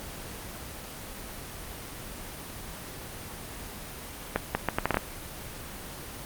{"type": "accelerating click train", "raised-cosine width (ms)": 0.5, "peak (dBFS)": -8, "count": 8, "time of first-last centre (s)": [4.36, 4.971], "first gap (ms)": 190, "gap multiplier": 0.72, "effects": ["pink hiss -40 dBFS RMS until 6.25 s", "Opus 24 kbps"]}